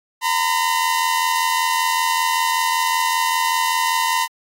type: tone pair together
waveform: sawtooth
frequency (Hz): 922 / 1007.2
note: A#5 / B5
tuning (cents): -19 / +34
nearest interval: major second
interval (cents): 153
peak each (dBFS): -16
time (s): 0.21-4.28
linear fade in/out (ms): 50
effects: AAC 48 kbps